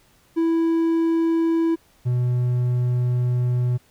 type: tone pair in turn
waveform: triangle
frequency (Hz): 329.6 / 123.46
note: E4 / B2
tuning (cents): 0 / 0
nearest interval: octave + perfect fourth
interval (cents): 1700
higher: first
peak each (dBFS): -15 / -16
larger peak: first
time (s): 0.36-1.76 / 2.05-3.78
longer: second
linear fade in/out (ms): 20
effects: pink hiss -58 dBFS RMS until 3.9 s